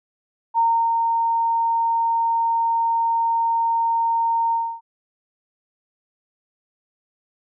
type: tone with ADSR envelope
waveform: sine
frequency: 920 Hz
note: A#5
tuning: 23 cents flat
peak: -14 dBFS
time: 0.54-4.81 s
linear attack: 41 ms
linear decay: 320 ms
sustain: -3 dB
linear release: 280 ms
effects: none